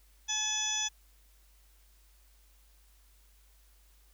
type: harmonic tone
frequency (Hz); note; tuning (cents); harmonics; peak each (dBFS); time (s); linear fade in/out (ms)
856; A5; -48; 1 / 2 / 3 / 4 / 6 / 7 / 8; -43 / -43 / -41 / -34 / -45 / -33 / -40; 0.28-0.89; 20
effects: added 50 Hz sine -60 dBFS peak until 4.13 s + white hiss -67 dBFS RMS until 4.13 s